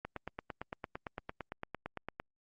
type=click train; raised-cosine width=0.5 ms; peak=-24 dBFS; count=20; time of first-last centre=0.05-2.199 s; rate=8.84 Hz; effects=Opus 48 kbps